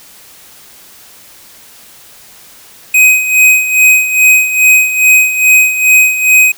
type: tone with tremolo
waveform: square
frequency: 2515 Hz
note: D#7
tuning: 18 cents sharp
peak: -3 dBFS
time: 2.94-6.52 s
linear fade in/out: 5 ms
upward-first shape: sine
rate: 2.4 Hz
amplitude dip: 70%
effects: white hiss -38 dBFS RMS until 6.57 s